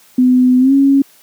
sine tone with pitch glide, 252.5 to 275.4 Hz, B3 to C#4, +39 to -11 cents, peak -6 dBFS, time 0.18-1.02 s, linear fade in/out 5 ms, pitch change +150 cents, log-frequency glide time 0.59-0.73 s, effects white hiss -47 dBFS RMS until 1.22 s + high-pass 150 Hz 12 dB/octave

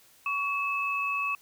sine tone pair together, 1125.2 / 2600 Hz, C#6 / E7, +26 / -24 cents, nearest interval octave + major second, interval 1450 cents, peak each -30 / -29 dBFS, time 0.26-1.35 s, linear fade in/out 2 ms, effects white hiss -59 dBFS RMS until 1.41 s

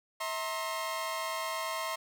sawtooth tone cluster, 647 / 923 / 1062 Hz, E5 / A#5 / C6, -32 / -17 / +25 cents, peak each -34 / -37 / -32 dBFS, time 0.2-1.96 s, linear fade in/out 10 ms, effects none

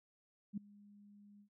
sine tone with ADSR envelope, 204.4 Hz, G#3, 27 cents flat, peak -35 dBFS, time 0.53-1.49 s, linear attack 44 ms, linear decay 5 ms, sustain -23 dB, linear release 89 ms, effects none

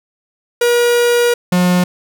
45% pulse tone pair in turn, 479.1 / 179.46 Hz, A#4 / F3, +47 / +47 cents, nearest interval octave + perfect fourth, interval 1700 cents, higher first, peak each -10 dBFS, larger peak neither, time 0.61-1.34 / 1.52-1.84 s, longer first, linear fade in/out 5 ms, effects none

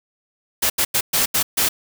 white noise bursts at uneven times, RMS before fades -18 dBFS, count 6, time 0.62-0.7 / 0.78-0.85 / 0.94-1.01 / 1.13-1.26 / 1.34-1.43 / 1.57-1.69 s, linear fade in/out 10 ms, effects none

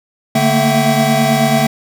square tone cluster, 144.3 / 222.8 / 232 / 661 / 764 Hz, D3 / A3 / A#3 / E5 / G5, -30 / +22 / -8 / +5 / -45 cents, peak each -18 dBFS, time 0.35-1.67 s, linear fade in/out 5 ms, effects none

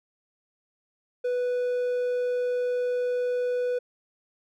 triangle tone, 493.9 Hz, B4, in tune, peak -22 dBFS, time 1.24-3.79 s, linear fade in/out 10 ms, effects none

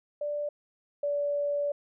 sine tone pair in turn, 587 / 577.2 Hz, D5 / D5, -1 / -30 cents, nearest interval unison, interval 29 cents, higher first, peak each -29 / -26 dBFS, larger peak second, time 0.21-0.49 / 1.03-1.72 s, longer second, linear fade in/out 5 ms, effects none

